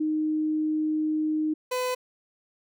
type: tone pair in turn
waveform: sine / 30% pulse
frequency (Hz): 309.3 / 503.7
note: D#4 / B4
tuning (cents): -10 / +34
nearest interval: minor sixth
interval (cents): 844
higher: second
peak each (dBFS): -23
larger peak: neither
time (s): 0-1.54 / 1.71-1.95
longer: first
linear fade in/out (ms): 10
effects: none